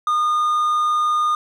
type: tone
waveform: triangle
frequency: 1221 Hz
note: D#6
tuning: 33 cents flat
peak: -14 dBFS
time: 0.07-1.35 s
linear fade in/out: 2 ms
effects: none